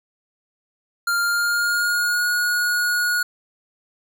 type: tone with pitch glide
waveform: square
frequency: 1396.9 to 1447.8 Hz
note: F6 to F#6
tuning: 0 to -38 cents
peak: -19 dBFS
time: 1.07-3.23 s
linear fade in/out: 5 ms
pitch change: +62 cents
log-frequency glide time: 1.19-2.26 s
effects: none